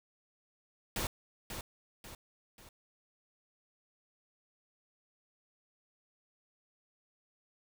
pink noise with echo, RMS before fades -35 dBFS, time 0.96-1.07 s, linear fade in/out 2 ms, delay 540 ms, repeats 3, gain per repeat -7 dB, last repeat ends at 2.69 s, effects none

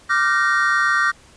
triangle chord, G minor seventh, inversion second, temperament equal with one note detuned, 1174.7 / 1396.9 / 1536.6 / 1864.7 Hz, D6 / F6 / G6 / Bb6, 0 / 0 / -35 / 0 cents, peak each -19 dBFS, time 0.09-1.12 s, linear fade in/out 20 ms, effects pink hiss -49 dBFS RMS until 1.36 s + resampled to 22050 Hz

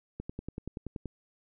click train, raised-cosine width 3 ms, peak -24 dBFS, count 10, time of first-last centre 0.2-1.057 s, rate 10.5 Hz, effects none

